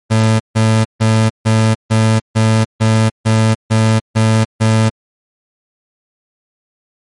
30% pulse tone bursts, 110.7 Hz, A2, 11 cents sharp, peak -6 dBFS, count 11, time 0.1-4.9 s, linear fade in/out 20 ms, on 300 ms, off 150 ms, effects MP3 48 kbps

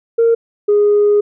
sine tone pair in turn, 461.3 / 413.4 Hz, A#4 / G#4, -18 / -8 cents, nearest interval major second, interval 190 cents, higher first, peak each -7 dBFS, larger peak neither, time 0.18-0.35 / 0.68-1.21 s, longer second, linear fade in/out 10 ms, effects tanh soft clip ceiling -5 dBFS

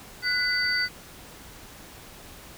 sine tone cluster, 1472 / 2004 / 4606 Hz, F#6 / B6 / D8, -9 / +25 / -34 cents, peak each -27 dBFS, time 0.22-0.89 s, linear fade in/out 50 ms, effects pink hiss -46 dBFS RMS until 2.57 s

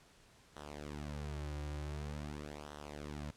sawtooth tone with flanger, 73.9 Hz, D2, 11 cents sharp, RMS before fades -44 dBFS, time 0.56-3.31 s, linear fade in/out 5 ms, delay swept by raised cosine 0.42 to 4.62 ms, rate 0.46 Hz, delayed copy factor -0.85, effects pink hiss -64 dBFS RMS until 3.36 s + low-pass 9000 Hz 12 dB/octave

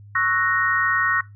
sine chord, F# dominant seventh, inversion second, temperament equal, 1108.7 / 1318.5 / 1480 / 1864.7 Hz, C#6 / E6 / F#6 / A#6, 0 / 0 / 0 / 0 cents, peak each -24 / -26 / -24 / -21 dBFS, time 0.15-1.21 s, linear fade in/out 5 ms, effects noise-tail reverb RT60 0.2 s tail -19 dB re dry + added 102 Hz sine -41 dBFS peak until 1.35 s

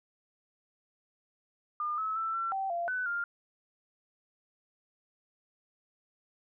sine tone with pitch steps, 1209 / 1295 / 1329 / 1350 / 774 / 688 / 1501 / 1401 Hz, D6 / E6 / E6 / E6 / G5 / F5 / F#6 / F6, +50 / -31 / +14 / +41 / -22 / -26 / +24 / +5 cents, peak -30 dBFS, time 1.8-3.24 s, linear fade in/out 2 ms, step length 180 ms, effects none

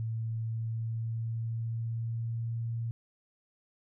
sine tone with pitch glide, 112.8 to 115.5 Hz, A2 to A#2, +44 to -16 cents, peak -31 dBFS, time 0-2.91 s, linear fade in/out 0 ms, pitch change +40 cents, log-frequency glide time 0.4-2.64 s, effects none

